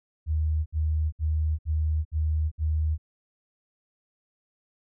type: tone bursts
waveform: sine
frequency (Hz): 77.78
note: D#2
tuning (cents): 0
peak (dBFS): -22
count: 6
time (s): 0.26-2.98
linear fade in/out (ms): 50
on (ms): 400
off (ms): 64
effects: none